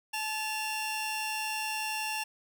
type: tone pair together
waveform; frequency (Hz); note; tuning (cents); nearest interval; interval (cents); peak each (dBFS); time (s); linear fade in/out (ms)
sawtooth; 866.2 / 2750; A5 / F7; -27 / -27; octave + minor sixth; 2000; -31 / -31; 0.13-2.24; 10
effects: none